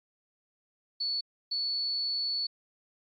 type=tone bursts at uneven times; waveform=sine; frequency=4435 Hz; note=C#8; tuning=in tune; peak=-27 dBFS; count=2; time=1-1.21 / 1.51-2.47 s; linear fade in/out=10 ms; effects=tanh soft clip ceiling -26 dBFS + AAC 32 kbps